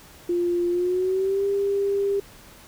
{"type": "tone with pitch glide", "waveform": "sine", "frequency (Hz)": [349.2, 398.8], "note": ["F4", "G4"], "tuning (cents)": [0, 30], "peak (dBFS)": -20, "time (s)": [0.29, 2.2], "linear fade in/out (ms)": 5, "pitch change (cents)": 230, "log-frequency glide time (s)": [0.7, 1.45], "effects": ["pink hiss -48 dBFS RMS until 2.67 s"]}